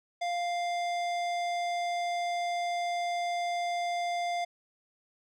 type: tone with hard clipping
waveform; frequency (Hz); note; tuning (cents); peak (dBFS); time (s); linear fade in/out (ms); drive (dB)
sine; 698.5; F5; 0; -31; 0.21-4.45; 10; 15
effects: none